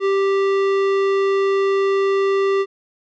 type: tone with tanh clipping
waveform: sine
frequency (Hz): 392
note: G4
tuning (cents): 0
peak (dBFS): -17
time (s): 0-2.66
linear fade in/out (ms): 50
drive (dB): 16
effects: none